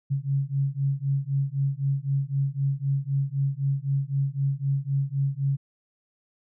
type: beating tone pair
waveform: sine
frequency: 136.2 / 140.1 Hz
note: C#3 / C#3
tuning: -30 / +19 cents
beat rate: 3.9 Hz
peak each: -26 dBFS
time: 0.1-5.57 s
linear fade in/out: 20 ms
effects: none